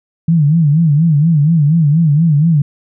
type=tone with vibrato; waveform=sine; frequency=155.56 Hz; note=D#3; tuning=in tune; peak=-7 dBFS; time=0.28-2.62 s; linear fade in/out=5 ms; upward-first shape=sine; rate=4.2 Hz; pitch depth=150 cents each way; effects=none